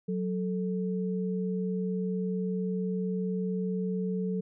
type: tone pair together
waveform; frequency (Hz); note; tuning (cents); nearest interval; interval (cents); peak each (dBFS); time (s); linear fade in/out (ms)
sine; 184.41 / 440; F#3 / A4; -6 / 0; octave + minor third; 1506; -29 / -34; 0.08-4.41; 10
effects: none